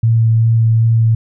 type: tone with vibrato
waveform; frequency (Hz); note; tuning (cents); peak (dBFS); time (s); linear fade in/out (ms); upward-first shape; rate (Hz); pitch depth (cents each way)
sine; 113.5; A#2; -46; -8; 0.03-1.15; 5; sine; 2.6; 13
effects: none